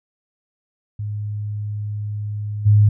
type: tone with level steps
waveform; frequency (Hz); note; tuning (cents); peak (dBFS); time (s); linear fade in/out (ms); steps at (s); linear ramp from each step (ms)
sine; 104.5; G#2; +11; -23 / -9; 0.99-2.89; 5; 2.65; 20
effects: none